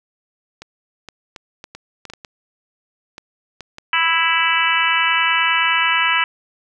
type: clicks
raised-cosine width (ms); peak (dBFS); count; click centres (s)
0.2; -17; 12; 0.62 / 1.087 / 1.362 / 1.641 / 1.75 / 2.053 / 2.1 / 2.136 / 2.248 / 3.181 / 3.607 / 3.784
type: harmonic tone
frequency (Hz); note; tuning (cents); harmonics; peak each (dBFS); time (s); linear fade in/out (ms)
329.6; E4; 0; 3 / 4 / 5 / 6 / 7 / 8 / 9; -22 / -22 / -22 / -22 / -22 / -22 / -22; 3.93-6.24; 2
effects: none